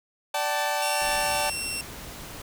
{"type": "chord", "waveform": "sawtooth", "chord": "D suspended fourth", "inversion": "none", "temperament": "equal with one note detuned", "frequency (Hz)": [587.3, 764.8, 880], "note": ["D5", "G5", "A5"], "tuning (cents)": [0, -43, 0], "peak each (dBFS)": [-26, -26, -24], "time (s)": [0.34, 1.5], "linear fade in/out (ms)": 5}
{"type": "tone", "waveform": "15% pulse", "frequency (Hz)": 2721, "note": "F7", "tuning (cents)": -46, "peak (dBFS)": -22, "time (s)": [0.82, 1.81], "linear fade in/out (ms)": 2}
{"type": "noise", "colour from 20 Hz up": "pink", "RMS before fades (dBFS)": -40, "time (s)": [1.01, 2.42], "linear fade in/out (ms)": 5}
{"effects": []}